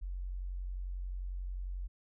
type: tone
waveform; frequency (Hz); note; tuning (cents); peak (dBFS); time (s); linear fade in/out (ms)
sine; 45.61; F#1; -24; -36; 0.01-1.88; 20
effects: none

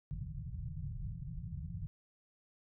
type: low-pass noise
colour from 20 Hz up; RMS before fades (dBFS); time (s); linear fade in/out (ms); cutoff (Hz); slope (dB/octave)
white; -42; 0.11-1.87; 0; 170; 96
effects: none

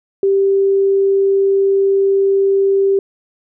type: tone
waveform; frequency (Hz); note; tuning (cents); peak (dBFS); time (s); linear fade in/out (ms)
sine; 392; G4; 0; -10; 0.23-2.99; 2
effects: none

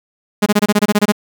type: tone bursts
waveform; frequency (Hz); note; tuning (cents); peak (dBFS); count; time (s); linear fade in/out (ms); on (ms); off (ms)
sawtooth; 207.7; G#3; 0; -5; 11; 0.42-1.122; 10; 42; 24
effects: 7-bit

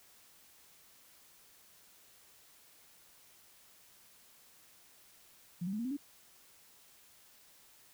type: tone with pitch steps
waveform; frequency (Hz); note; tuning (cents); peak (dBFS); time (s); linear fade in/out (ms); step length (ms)
sine; 174.61 / 192.63 / 212.5 / 234.4 / 258.6 / 285.3; F3 / G3 / G#3 / A#3 / C4 / C#4; 0 / -30 / +40 / +10 / -20 / +50; -34; 5.61-5.97; 10; 60
effects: white hiss -62 dBFS RMS until 7.93 s

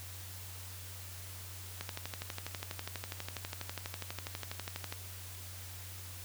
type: click train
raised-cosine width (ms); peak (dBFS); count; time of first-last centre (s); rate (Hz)
0.2; -21; 39; 1.81-4.925; 12.2
effects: added 92 Hz sine -47 dBFS peak until 6.24 s + white hiss -49 dBFS RMS until 6.24 s

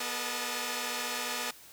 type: tone cluster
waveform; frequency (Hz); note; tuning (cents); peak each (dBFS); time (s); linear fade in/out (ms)
5% pulse; 245.2 / 430.8 / 476.2 / 613 / 873; B3 / A4 / A#4 / D#5 / A5; -12 / -37 / +37 / -26 / -14; -27 / -29 / -30 / -28 / -27; 0-1.51; 5
effects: white hiss -53 dBFS RMS until 1.72 s

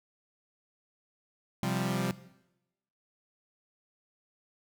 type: chord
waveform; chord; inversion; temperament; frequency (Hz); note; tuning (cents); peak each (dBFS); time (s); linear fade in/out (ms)
sawtooth; C suspended fourth; none; equal; 130.81 / 174.61 / 196; C3 / F3 / G3; 0 / 0 / 0; -29; 1.63-2.11; 0
effects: noise-tail reverb RT60 0.9 s tail -17 dB re dry

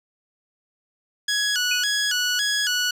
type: tone with vibrato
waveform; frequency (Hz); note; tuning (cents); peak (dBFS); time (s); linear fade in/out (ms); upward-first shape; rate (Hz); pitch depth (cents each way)
15% pulse; 1568; G6; 0; -14; 1.28-2.91; 5; square; 1.8; 110
type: tone with exponential decay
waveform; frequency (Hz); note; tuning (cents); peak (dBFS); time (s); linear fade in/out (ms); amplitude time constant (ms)
sine; 2504; D#7; +10; -20; 1.71-1.89; 5; 38
effects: low-pass 12000 Hz 12 dB/octave

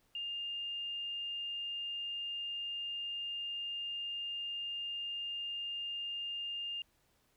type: tone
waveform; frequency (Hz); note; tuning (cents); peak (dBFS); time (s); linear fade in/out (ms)
sine; 2811; F7; +11; -37; 0.15-6.82; 2
effects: pink hiss -73 dBFS RMS until 7.36 s

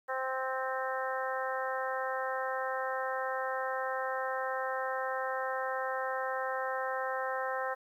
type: harmonic tone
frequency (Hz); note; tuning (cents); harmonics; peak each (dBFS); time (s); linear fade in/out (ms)
261.6; C4; 0; 2 / 3 / 4 / 5 / 6 / 7; -36 / -38 / -39 / -40 / -41 / -41; 0.08-7.75; 20
effects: 11-bit

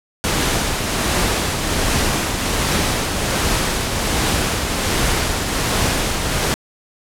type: noise with tremolo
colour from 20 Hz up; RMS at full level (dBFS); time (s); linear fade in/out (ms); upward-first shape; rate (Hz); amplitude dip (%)
pink; -17; 0.24-6.54; 0; triangle; 1.3; 40
effects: low-pass 11000 Hz 12 dB/octave

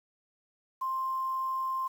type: tone with quantisation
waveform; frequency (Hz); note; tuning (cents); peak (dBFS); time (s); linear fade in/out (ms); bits
sine; 1051; C6; +7; -29; 0.81-1.88; 10; 9
effects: none

